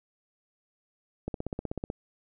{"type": "click train", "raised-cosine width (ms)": 2, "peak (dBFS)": -19, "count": 11, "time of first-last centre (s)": [1.28, 1.901], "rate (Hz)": 16.1, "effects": []}